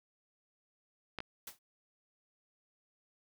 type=clicks; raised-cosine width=0.3 ms; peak=-22 / -23 dBFS; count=2; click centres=1.187 / 1.204 s
type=noise with exponential decay; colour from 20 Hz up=white; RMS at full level=-41 dBFS; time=1.47-1.59 s; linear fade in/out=5 ms; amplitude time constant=26 ms
effects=none